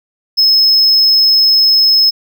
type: tone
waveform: triangle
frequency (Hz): 5180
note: E8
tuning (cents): -31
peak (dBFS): -5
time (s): 0.37-2.11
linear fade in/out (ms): 20
effects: none